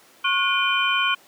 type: tone cluster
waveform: sine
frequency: 1094 / 1452 / 2417 / 3075 Hz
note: C#6 / F#6 / D7 / G7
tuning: -23 / -33 / +49 / -34 cents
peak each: -24 dBFS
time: 0.24-1.15 s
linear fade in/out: 10 ms
effects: pink hiss -52 dBFS RMS until 1.27 s + high-pass 300 Hz 12 dB/octave